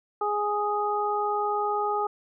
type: harmonic tone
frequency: 415.3 Hz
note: G#4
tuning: in tune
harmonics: 1 / 2 / 3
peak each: -29 / -27 / -29 dBFS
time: 0.21-2.07 s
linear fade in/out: 5 ms
effects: none